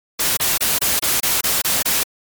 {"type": "noise bursts", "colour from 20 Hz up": "white", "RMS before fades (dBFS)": -18, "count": 9, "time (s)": [0.19, 2.034], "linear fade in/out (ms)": 5, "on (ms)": 180, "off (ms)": 28, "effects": ["MP3 96 kbps"]}